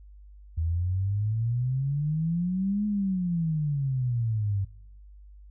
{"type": "exponential two-way sweep", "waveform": "sine", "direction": "up then down", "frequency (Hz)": [79.2, 211.3, 96], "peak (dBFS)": -24, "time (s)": [0.57, 4.65], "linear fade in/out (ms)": 10, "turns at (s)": 2.86, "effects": ["noise-tail reverb RT60 0.8 s tail -24 dB re dry", "added 50 Hz sine -46 dBFS peak until 5.5 s"]}